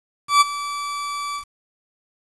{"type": "tone with ADSR envelope", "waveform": "40% pulse", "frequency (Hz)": 1156, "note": "D6", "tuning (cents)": -28, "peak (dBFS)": -8, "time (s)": [0.28, 1.45], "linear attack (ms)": 130, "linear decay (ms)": 22, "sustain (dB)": -16, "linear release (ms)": 92, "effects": ["resampled to 22050 Hz", "7-bit"]}